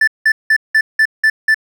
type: tone bursts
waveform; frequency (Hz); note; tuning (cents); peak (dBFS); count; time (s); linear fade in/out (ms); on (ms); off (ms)
triangle; 1760; A6; 0; -6; 7; 0.01-1.545; 5; 65; 180
effects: none